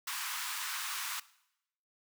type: high-pass noise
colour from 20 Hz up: pink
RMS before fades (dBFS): -38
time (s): 0.07-1.2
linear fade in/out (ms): 5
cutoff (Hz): 950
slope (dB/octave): 48
effects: noise-tail reverb RT60 0.8 s tail -19 dB re dry